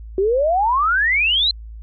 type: exponential sweep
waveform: sine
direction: up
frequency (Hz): 370 to 4150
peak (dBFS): -14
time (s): 0.18-1.51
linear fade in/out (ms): 2
effects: added 55 Hz sine -32 dBFS peak until 1.82 s